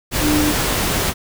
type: tone in noise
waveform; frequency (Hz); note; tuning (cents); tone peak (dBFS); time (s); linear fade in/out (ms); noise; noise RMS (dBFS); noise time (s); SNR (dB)
sine; 300; D4; +37; -15; 0.21-0.54; 50; pink; -19; 0.11-1.14; +1
effects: none